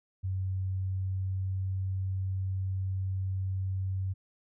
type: tone with pitch glide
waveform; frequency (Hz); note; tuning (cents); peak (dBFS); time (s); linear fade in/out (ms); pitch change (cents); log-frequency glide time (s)
sine; 94.4 to 94.95; F#2 to F#2; +35 to +45; -29; 0.23-4.14; 20; +10; 0.63-1.66
effects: none